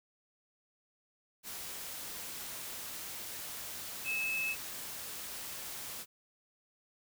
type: tone in noise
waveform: sine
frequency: 2600 Hz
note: E7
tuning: 24 cents flat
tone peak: -32 dBFS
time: 4.04-4.56 s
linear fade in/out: 50 ms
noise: white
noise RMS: -43 dBFS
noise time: 1.43-6.06 s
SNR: +8 dB
effects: none